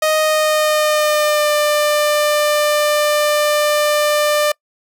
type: tone with pitch glide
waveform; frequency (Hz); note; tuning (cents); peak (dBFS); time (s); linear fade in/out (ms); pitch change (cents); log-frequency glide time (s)
sawtooth; 622.3 to 595.9; D#5 to D5; 0 to +25; -9; 0.02-4.52; 5; -75; 0.18-1.53
effects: noise-tail reverb RT60 0.1 s tail -26 dB re dry